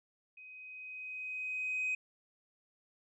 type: tone with level ramp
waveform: sine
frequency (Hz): 2515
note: D#7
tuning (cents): +18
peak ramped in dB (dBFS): -50 to -29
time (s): 0.37-1.95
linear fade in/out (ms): 5
effects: tanh soft clip ceiling -29 dBFS